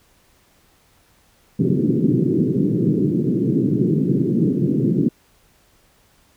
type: band-pass noise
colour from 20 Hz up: pink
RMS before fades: -18 dBFS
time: 1.59-5.09 s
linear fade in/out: 5 ms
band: 130 to 390 Hz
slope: 48 dB/octave
effects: pink hiss -57 dBFS RMS until 6.36 s